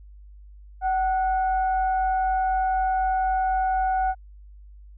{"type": "tone with frequency modulation", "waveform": "sine", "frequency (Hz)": 755, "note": "F#5", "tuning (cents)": 35, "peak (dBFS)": -20, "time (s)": [0.81, 4.15], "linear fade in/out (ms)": 50, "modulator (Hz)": 709, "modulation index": 0.43, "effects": ["added 50 Hz sine -43 dBFS peak until 4.97 s"]}